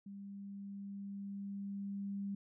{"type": "tone with level ramp", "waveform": "sine", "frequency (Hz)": 199.1, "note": "G3", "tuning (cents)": 27, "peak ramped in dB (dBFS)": [-46, -37], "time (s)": [0.06, 2.35], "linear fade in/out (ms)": 5, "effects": []}